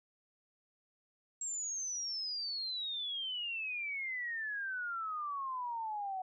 sine exponential sweep, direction down, 7620 to 740 Hz, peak -36 dBFS, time 1.41-6.22 s, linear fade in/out 5 ms, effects none

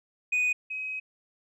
sine tone pair in turn, 2486 / 2535 Hz, D#7 / D#7, -2 / +32 cents, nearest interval unison, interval 34 cents, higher second, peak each -20 / -31 dBFS, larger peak first, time 0.32-0.53 / 0.7-1 s, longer second, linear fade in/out 10 ms, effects tanh soft clip ceiling -22 dBFS

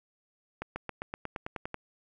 accelerating click train, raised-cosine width 0.5 ms, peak -20 dBFS, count 11, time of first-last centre 0.62-1.744 s, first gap 140 ms, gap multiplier 0.95, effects none

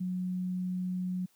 sine tone, 182.6 Hz, F#3, 23 cents flat, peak -30 dBFS, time 0-1.26 s, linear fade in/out 10 ms, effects white hiss -68 dBFS RMS until 1.35 s + high-pass 100 Hz 12 dB/octave

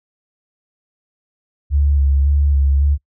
sine tone with vibrato, 70.5 Hz, C#2, 30 cents sharp, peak -11 dBFS, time 1.7-2.98 s, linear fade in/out 50 ms, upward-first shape square, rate 1.8 Hz, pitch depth 28 cents each way, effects noise-tail reverb RT60 0.1 s tail -25 dB re dry

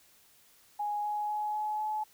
sine tone with pitch steps, 830.6 / 836.9 / 843.2 / 849.5 / 855.9 Hz, G#5 / G#5 / G#5 / G#5 / A5, 0 / +13 / +26 / +39 / -48 cents, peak -30 dBFS, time 0.79-2.04 s, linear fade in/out 10 ms, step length 250 ms, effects white hiss -62 dBFS RMS until 2.13 s

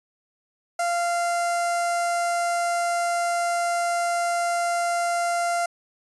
sawtooth tone with notch filter, 692 Hz, F5, 16 cents flat, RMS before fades -24 dBFS, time 0.79-5.66 s, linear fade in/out 5 ms, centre 3300 Hz, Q 0.89, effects resampled to 24000 Hz

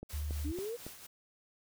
click train, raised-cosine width 2 ms, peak -30 dBFS, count 4, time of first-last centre 0.03-0.866 s, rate 3.59 Hz
white noise with tremolo, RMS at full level -48 dBFS, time 0.09-1.07 s, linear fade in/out 10 ms, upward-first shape sine, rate 4.2 Hz, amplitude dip 50%
sine tone, 74.2 Hz, D2, 18 cents sharp, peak -34 dBFS, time 0.13-0.52 s, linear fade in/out 10 ms
sine linear sweep, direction up, 277.2 to 490.1 Hz, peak -36 dBFS, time 0.44-0.77 s, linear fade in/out 20 ms
effects none

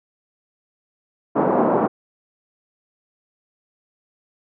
pink band-pass noise, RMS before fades -18 dBFS, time 1.35-1.88 s, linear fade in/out 20 ms, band 210 to 1000 Hz, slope 24 dB/octave, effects none

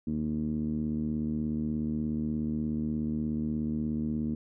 10% pulse tone with low-pass filter, 76.7 Hz, D#2, 24 cents flat, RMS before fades -31 dBFS, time 0.07-4.35 s, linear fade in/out 5 ms, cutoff 250 Hz, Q 4.2, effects none

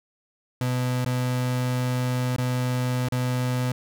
35% pulse tone with dropouts, 125.7 Hz, B2, 31 cents sharp, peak -21 dBFS, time 0.61-3.72 s, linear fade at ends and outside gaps 2 ms, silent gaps 1.048-1.06 / 2.363-2.383 / 3.086-3.122 s, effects none

